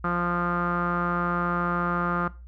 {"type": "tone with low-pass filter", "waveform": "sawtooth", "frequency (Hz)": 174.61, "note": "F3", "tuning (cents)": 0, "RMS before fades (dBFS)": -26, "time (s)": [0.04, 2.28], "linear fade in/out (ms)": 5, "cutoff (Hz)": 1300, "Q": 9.2, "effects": ["noise-tail reverb RT60 0.3 s tail -18 dB re dry", "added 60 Hz sine -41 dBFS peak until 2.47 s"]}